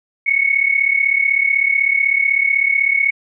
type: tone pair together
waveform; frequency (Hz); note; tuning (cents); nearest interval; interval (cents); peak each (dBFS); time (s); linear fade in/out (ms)
sine; 2188 / 2224; C#7 / C#7; -23 / +5; unison; 28; -16 / -15; 0.26-3.11; 10
effects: none